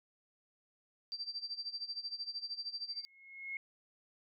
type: tone with tremolo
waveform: sine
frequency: 4690 Hz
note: D8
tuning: 3 cents flat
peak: -36 dBFS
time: 1.12-3.05 s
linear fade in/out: 0 ms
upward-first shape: sine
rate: 13 Hz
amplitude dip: 85%
type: tone with exponential growth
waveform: sine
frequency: 2166 Hz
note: C#7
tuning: 41 cents flat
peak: -36 dBFS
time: 2.88-3.57 s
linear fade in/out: 2 ms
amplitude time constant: 150 ms
effects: none